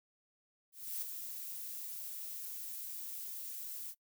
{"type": "noise with ADSR envelope", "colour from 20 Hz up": "violet", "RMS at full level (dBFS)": -38, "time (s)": [0.72, 3.95], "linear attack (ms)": 300, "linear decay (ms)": 9, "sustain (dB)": -6, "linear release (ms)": 56, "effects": ["noise-tail reverb RT60 0.1 s tail -22 dB re dry"]}